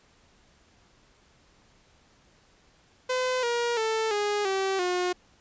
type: tone with pitch steps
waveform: sawtooth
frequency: 509 / 474.9 / 443.1 / 413.4 / 385.7 / 359.9 Hz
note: C5 / A#4 / A4 / G#4 / G4 / F#4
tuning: -48 / +32 / +12 / -8 / -28 / -48 cents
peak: -21 dBFS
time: 3.09-5.13 s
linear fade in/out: 10 ms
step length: 340 ms
effects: pink hiss -61 dBFS RMS until 5.4 s + resampled to 16000 Hz